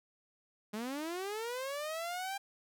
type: linear sweep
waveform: sawtooth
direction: up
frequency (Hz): 203.7 to 799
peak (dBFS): -33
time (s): 0.73-2.38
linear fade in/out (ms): 10
effects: none